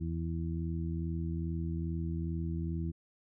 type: harmonic tone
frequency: 82.41 Hz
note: E2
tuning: in tune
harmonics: 1 / 2 / 3 / 4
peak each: -35 / -36 / -45 / -42 dBFS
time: 0-2.92 s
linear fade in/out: 20 ms
effects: none